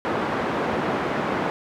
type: band-pass noise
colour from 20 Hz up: pink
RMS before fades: -25 dBFS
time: 0.05-1.5 s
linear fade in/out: 0 ms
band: 220 to 1500 Hz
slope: 12 dB/octave
effects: none